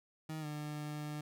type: tone with pitch glide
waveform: 30% pulse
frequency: 156.9 to 149.64 Hz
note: D#3 to D3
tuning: +15 to +33 cents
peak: -37 dBFS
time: 0.29-1.21 s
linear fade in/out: 5 ms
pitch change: -82 cents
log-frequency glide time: 0.4-0.46 s
effects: none